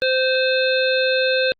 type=harmonic tone; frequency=519 Hz; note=C5; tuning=14 cents flat; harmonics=1 / 3 / 5 / 7 / 8; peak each=-18 / -23 / -25 / -26 / -27 dBFS; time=0.02-1.52 s; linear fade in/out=0 ms; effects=Opus 32 kbps